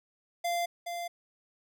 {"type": "tone with echo", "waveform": "square", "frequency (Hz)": 692, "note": "F5", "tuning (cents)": -16, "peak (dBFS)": -29, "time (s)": [0.44, 0.66], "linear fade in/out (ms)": 10, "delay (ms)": 420, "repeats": 1, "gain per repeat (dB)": -6, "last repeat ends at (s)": 1.08, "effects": []}